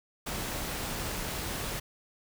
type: noise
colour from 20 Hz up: pink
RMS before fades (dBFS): -35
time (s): 0.26-1.8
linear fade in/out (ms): 10
effects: none